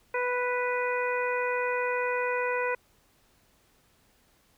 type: harmonic tone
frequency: 493.9 Hz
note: B4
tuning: in tune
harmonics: 1 / 2 / 3 / 4 / 5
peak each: -29 / -32 / -34 / -35 / -36 dBFS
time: 0.14-2.75 s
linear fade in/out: 5 ms
effects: pink hiss -65 dBFS RMS until 4.57 s